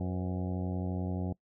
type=harmonic tone with a mistuned harmonic; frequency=91.5 Hz; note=F#2; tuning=19 cents flat; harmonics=1 / 2 / 3 / 4 / 5 / 6 / 7 / 8 / 9; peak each=-34 / -35 / -40 / -44 / -48 / -50 / -48 / -49 / -52 dBFS; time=0-1.33 s; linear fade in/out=5 ms; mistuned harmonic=5; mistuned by=+89 cents; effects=noise-tail reverb RT60 0.1 s tail -23 dB re dry